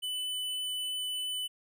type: tone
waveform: square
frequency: 2999 Hz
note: F#7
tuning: 23 cents sharp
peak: -33 dBFS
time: 0.02-1.48 s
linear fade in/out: 20 ms
effects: none